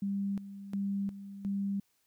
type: tone with tremolo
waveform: sine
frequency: 198.4 Hz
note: G3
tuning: 21 cents sharp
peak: -30 dBFS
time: 0.02-1.8 s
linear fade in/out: 5 ms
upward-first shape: square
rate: 1.4 Hz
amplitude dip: 75%
effects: white hiss -74 dBFS RMS until 2.06 s